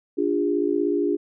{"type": "chord", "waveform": "sine", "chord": "D diminished", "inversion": "none", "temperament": "equal with one note detuned", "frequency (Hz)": [293.7, 349.2, 406.5], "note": ["D4", "F4", "Ab4"], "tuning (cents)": [0, 0, -37], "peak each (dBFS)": -24, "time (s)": [0.17, 1.17], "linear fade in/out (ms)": 20, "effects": []}